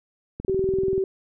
click train, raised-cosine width 3 ms, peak -19 dBFS, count 13, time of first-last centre 0.4-0.98 s, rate 20.7 Hz
sine tone, 382.8 Hz, G4, 41 cents flat, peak -20 dBFS, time 0.48-1.04 s, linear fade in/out 2 ms
effects none

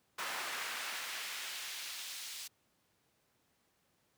brown noise with high-pass filter sweep, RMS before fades -42 dBFS, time 0.18-2.48 s, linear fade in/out 10 ms, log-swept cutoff 1200 to 4400 Hz, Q 0.91, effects pink hiss -75 dBFS RMS until 4.17 s + high-pass 100 Hz 12 dB/octave

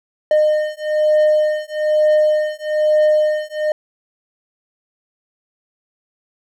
triangle beating tone pair, 610 / 611.1 Hz, D#5 / D#5, -34 / -31 cents, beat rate 1.1 Hz, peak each -14 / -14 dBFS, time 0.31-3.72 s, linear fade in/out 2 ms, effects none

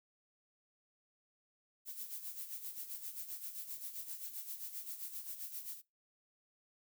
violet noise with tremolo, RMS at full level -43 dBFS, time 1.85-5.82 s, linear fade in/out 50 ms, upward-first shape sine, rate 7.6 Hz, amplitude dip 65%, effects noise-tail reverb RT60 0.2 s tail -20 dB re dry

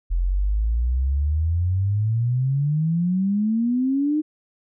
sine exponential sweep, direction up, 41.77 to 311.1 Hz, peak -18 dBFS, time 0.1-4.22 s, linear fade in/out 20 ms, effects none

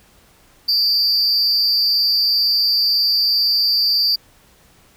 triangle tone with amplitude modulation, 4699 Hz, D8, in tune, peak -9 dBFS, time 0.68-4.16 s, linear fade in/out 10 ms, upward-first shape sine, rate 222 Hz, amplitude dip 80%, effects pink hiss -52 dBFS RMS until 4.96 s

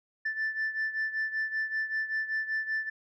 sine beating tone pair, 1760 / 1765.2 Hz, A6 / A6, 0 / +5 cents, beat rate 5.2 Hz, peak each -29 / -33 dBFS, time 0.25-2.9 s, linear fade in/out 10 ms, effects tanh soft clip ceiling -25 dBFS

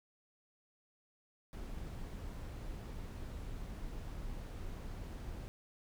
brown noise, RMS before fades -44 dBFS, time 1.53-5.48 s, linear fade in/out 0 ms, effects none

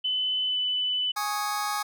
sine tone with pitch glide, 3019 to 2996 Hz, F#7 to F#7, +34 to +21 cents, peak -24 dBFS, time 0.04-1.12 s, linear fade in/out 10 ms, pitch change -13 cents, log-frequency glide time 0.47-0.55 s
sawtooth chord, Ab suspended fourth, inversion none, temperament just, 830.6 / 1107.5 / 1245.9 Hz, Ab5 / Db6 / Eb6, 0 / -2 / +2 cents, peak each -26 / -30 / -27 dBFS, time 1.16-1.83 s, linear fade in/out 10 ms
effects none

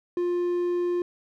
triangle tone, 352.1 Hz, F4, 14 cents sharp, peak -21 dBFS, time 0.17-1.02 s, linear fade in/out 2 ms, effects none

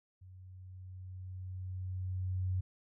sine tone with level ramp, 92.6 Hz, F#2, 2 cents sharp, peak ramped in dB -51 to -30 dBFS, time 0.21-2.61 s, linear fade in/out 10 ms, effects none

